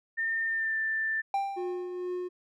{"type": "tone with pitch glide", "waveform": "sine", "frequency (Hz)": [1811, 1774.8], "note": ["A6", "A6"], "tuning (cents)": [49, 14], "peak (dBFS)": -27, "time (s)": [0.17, 1.22], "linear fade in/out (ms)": 20, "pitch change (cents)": -35, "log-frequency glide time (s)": [0.46, 0.78]}
{"type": "tone with exponential decay", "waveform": "triangle", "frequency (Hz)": 790, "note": "G5", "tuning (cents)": 13, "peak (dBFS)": -22, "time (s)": [1.34, 2.08], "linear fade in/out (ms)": 2, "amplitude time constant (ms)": 160}
{"type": "tone with tremolo", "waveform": "triangle", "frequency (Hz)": 360, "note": "F#4", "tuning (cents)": -47, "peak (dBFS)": -28, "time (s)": [1.56, 2.29], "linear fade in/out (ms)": 20, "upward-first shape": "triangle", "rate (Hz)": 2.2, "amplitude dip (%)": 45}
{"effects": []}